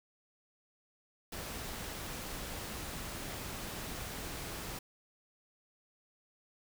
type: noise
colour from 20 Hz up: pink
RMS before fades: -42 dBFS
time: 1.32-4.79 s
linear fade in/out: 5 ms
effects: none